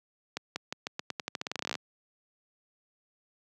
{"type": "accelerating click train", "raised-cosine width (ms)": 0.2, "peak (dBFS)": -15, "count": 22, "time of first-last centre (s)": [0.37, 1.753], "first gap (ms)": 190, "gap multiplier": 0.87, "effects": ["high-pass 150 Hz 12 dB/octave"]}